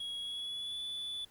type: tone with pitch glide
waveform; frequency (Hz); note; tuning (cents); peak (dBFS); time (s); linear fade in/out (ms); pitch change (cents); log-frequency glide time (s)
triangle; 3322 to 3467; G#7 to A7; 0 to -26; -36; 0-1.25; 5; +74; 0.19-0.82
effects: pink hiss -64 dBFS RMS until 1.3 s